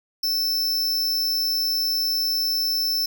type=tone; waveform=square; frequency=5310 Hz; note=E8; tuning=12 cents sharp; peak=-21 dBFS; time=0.23-3.06 s; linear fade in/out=5 ms; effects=none